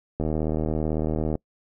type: click train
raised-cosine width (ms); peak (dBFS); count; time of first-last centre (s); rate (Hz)
2; -13; 91; 0.2-1.354; 78
effects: noise-tail reverb RT60 0.1 s tail -25 dB re dry